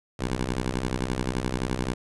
10% pulse ring-modulated tone, 63.7 Hz, C2, 46 cents flat, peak -15 dBFS, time 0.19-1.94 s, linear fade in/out 5 ms, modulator 89.8 Hz, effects resampled to 24000 Hz

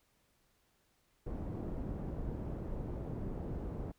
pink low-pass noise, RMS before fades -40 dBFS, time 1.26-3.92 s, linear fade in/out 10 ms, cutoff 460 Hz, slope 12 dB/octave, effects pink hiss -74 dBFS RMS until 3.98 s

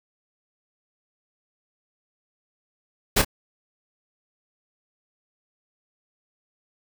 pink noise with echo, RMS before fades -18 dBFS, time 3.16-3.22 s, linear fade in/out 10 ms, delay 28 ms, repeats 1, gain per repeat -9 dB, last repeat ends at 3.248 s, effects none

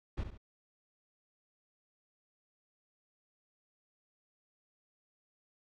brown noise with echo, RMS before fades -36 dBFS, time 0.17-0.24 s, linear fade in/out 10 ms, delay 69 ms, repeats 2, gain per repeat -8 dB, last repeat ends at 0.378 s, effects low-pass 4000 Hz 12 dB/octave

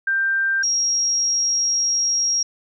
sine tone pair in turn, 1575 / 5613 Hz, G6 / F8, +8 / +8 cents, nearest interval octave + minor seventh, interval 2200 cents, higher second, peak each -17 dBFS, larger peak neither, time 0.07-0.63 / 0.63-2.43 s, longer second, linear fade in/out 5 ms, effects none

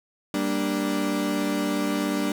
35% pulse chord, G minor, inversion none, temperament equal, 196 / 233.1 / 293.7 Hz, G3 / Bb3 / D4, 0 / 0 / 0 cents, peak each -27 / -29 / -24 dBFS, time 0.34-2.32 s, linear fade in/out 2 ms, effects none

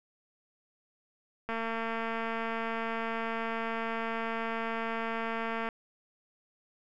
click train, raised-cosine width 0.5 ms, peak -20 dBFS, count 954, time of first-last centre 1.49-5.688 s, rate 227 Hz, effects none

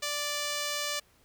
5% pulse tone, 587 Hz, D5, 1 cent flat, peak -19 dBFS, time 0.02-1 s, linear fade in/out 10 ms, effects pink hiss -64 dBFS RMS until 1.24 s

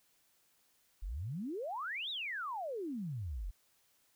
sine exponential two-way sweep, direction up then down, 39.32 to 3918 to 39.32 Hz, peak -37 dBFS, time 1.02-3.51 s, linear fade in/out 10 ms, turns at 2.1 s, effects white hiss -72 dBFS RMS until 4.15 s

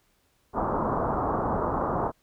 white low-pass noise, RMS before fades -27 dBFS, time 0.53-2.12 s, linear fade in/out 50 ms, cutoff 1200 Hz, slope 48 dB/octave, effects pink hiss -68 dBFS RMS until 2.22 s

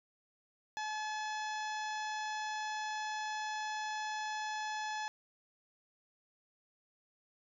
harmonic tone with a mistuned harmonic, 857 Hz, A5, 46 cents flat, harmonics 1 / 2 / 3 / 4 / 5 / 6 / 7 / 8, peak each -38 / -42 / -50 / -50 / -53 / -52 / -53 / -57 dBFS, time 0.77-5.08 s, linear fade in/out 0 ms, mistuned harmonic 5, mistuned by -41 cents, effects none

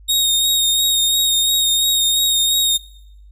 sawtooth tone with vibrato, 3727 Hz, A#7, 1 cent flat, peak -11 dBFS, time 0.08-2.78 s, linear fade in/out 20 ms, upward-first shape sine, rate 2.9 Hz, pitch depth 24 cents each way, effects noise-tail reverb RT60 0.8 s tail -22 dB re dry + added 50 Hz sine -40 dBFS peak until 3.31 s

